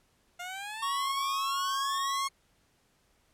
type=exponential sweep; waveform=15% pulse; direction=up; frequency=698.5 to 2183 Hz; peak=-31 dBFS; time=0.39-2.29 s; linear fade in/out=10 ms
type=tone with pitch glide; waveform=square; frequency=1108.7 to 1097.9 Hz; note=C#6 to C#6; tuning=0 to -17 cents; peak=-30 dBFS; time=0.82-2.28 s; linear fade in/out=10 ms; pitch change=-17 cents; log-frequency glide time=0.94-1.05 s
effects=pink hiss -69 dBFS RMS until 3.33 s + low-pass 12000 Hz 12 dB/octave